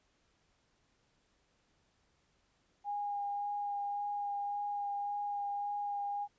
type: tone with vibrato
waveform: sine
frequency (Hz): 815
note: G#5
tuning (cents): -33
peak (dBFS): -34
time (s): 2.84-6.28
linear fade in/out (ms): 50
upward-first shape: sine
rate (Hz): 1.8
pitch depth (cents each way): 11
effects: pink hiss -74 dBFS RMS until 6.38 s + resampled to 16000 Hz